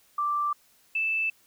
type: tone pair in turn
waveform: sine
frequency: 1175 / 2638 Hz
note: D6 / E7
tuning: +1 / +1 cents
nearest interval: octave + major second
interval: 1400 cents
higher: second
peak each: -24 dBFS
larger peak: neither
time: 0.18-0.53 / 0.95-1.3 s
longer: neither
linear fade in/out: 5 ms
effects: white hiss -62 dBFS RMS until 1.46 s